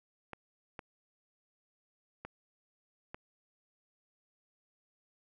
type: clicks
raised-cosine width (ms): 0.5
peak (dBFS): -27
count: 4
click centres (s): 0.333 / 0.792 / 2.25 / 3.145
effects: none